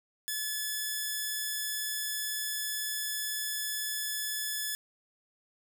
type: tone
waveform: 5% pulse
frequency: 1722 Hz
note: A6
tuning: 38 cents flat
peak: -21 dBFS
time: 0.28-4.75 s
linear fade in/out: 0 ms
effects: none